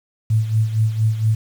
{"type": "tone with tremolo", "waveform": "sine", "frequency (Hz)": 110, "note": "A2", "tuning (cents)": 0, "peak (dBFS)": -12, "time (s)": [0.3, 1.35], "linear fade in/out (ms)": 5, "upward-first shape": "sine", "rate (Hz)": 4.3, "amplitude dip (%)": 70, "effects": ["7-bit"]}